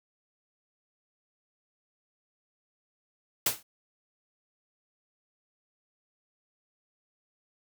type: noise with exponential decay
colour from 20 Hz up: white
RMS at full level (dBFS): -21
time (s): 3.46-3.63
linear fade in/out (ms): 5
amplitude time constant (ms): 35
effects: none